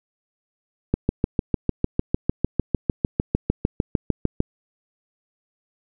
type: click train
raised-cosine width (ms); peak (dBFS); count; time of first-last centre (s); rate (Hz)
3; -5; 24; 0.94-4.404; 6.64
effects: none